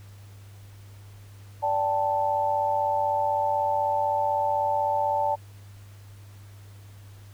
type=chord; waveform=sine; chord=D suspended fourth; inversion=none; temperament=equal with one note detuned; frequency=581.3 / 784 / 880 Hz; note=D5 / G5 / A5; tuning=-18 / 0 / 0 cents; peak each=-28 / -29 / -24 dBFS; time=1.62-5.36 s; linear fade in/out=20 ms; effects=added 100 Hz sine -44 dBFS peak until 7.33 s + pink hiss -56 dBFS RMS until 7.33 s